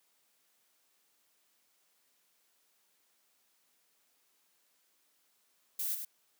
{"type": "noise with echo", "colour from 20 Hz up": "violet", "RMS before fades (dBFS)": -35, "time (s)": [5.79, 5.95], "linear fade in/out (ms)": 5, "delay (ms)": 100, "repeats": 1, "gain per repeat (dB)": -6, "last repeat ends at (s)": 6.05, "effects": ["white hiss -73 dBFS RMS until 6.39 s", "high-pass 200 Hz 12 dB/octave"]}